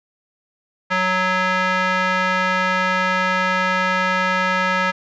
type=tone with band-pass filter; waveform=square; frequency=185 Hz; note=F#3; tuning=in tune; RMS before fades=-19 dBFS; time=0.9-4.92 s; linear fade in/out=20 ms; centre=1600 Hz; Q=1.7; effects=resampled to 16000 Hz